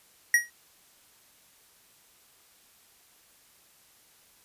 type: tone with exponential decay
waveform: square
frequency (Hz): 1902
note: A#6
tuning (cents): +34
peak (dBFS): -15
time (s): 0.34-0.5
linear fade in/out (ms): 2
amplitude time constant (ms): 33
effects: white hiss -60 dBFS RMS until 4.44 s + resampled to 32000 Hz